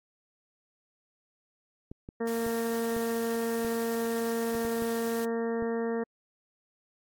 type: clicks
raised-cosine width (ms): 3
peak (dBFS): -28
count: 9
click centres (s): 1.915 / 2.089 / 2.465 / 2.965 / 3.648 / 4.551 / 4.65 / 4.822 / 5.624
type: harmonic tone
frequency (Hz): 230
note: A#3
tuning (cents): -23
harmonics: 1 / 2 / 3 / 4 / 5 / 6 / 7 / 8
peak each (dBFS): -32 / -30 / -41 / -44 / -47 / -49 / -49 / -45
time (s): 2.2-6.04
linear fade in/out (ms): 10
type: noise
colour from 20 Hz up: white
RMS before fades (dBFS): -43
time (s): 2.27-5.25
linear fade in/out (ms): 2
effects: AAC 64 kbps